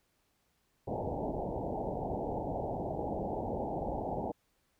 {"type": "low-pass noise", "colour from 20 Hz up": "white", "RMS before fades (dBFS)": -36, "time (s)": [0.87, 4.32], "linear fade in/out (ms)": 10, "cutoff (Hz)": 870, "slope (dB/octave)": 96, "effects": ["pink hiss -75 dBFS RMS until 4.79 s"]}